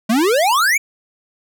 square exponential sweep, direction up, 207.7 to 2381 Hz, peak -13 dBFS, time 0.09-0.78 s, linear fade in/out 10 ms, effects none

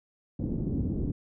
white low-pass noise, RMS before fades -30 dBFS, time 0.39-1.12 s, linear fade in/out 10 ms, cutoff 290 Hz, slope 24 dB/octave, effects none

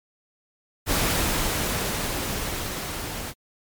pink noise with level ramp, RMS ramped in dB -22 to -33 dBFS, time 0.86-3.34 s, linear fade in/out 50 ms, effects MP3 96 kbps

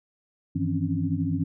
sine tone cluster, 96.5 / 157.8 / 168.1 / 265.1 / 278.8 Hz, G2 / D#3 / E3 / C4 / C#4, -27 / +25 / +34 / +23 / +10 cents, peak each -30 dBFS, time 0.55-1.44 s, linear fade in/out 10 ms, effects none

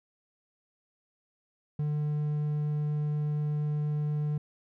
triangle tone, 149.3 Hz, D3, 29 cents sharp, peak -25 dBFS, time 1.79-4.38 s, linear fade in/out 5 ms, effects none

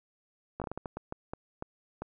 slowing click train, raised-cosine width 1 ms, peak -22 dBFS, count 12, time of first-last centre 0.6-2.02 s, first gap 17 ms, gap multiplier 1.37, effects none

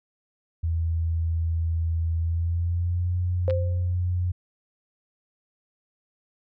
sine tone with pitch glide, 82.41 to 89.35 Hz, E2 to F2, 0 to +40 cents, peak -22 dBFS, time 0.63-4.32 s, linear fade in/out 10 ms, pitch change +140 cents, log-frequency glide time 2.17-3.16 s
sine tone with exponential decay, 523.3 Hz, C5, in tune, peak -20 dBFS, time 3.48-3.94 s, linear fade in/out 0 ms, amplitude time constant 100 ms
clicks, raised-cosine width 0.3 ms, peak -23 dBFS, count 2, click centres 3.499 / 3.507 s
effects none

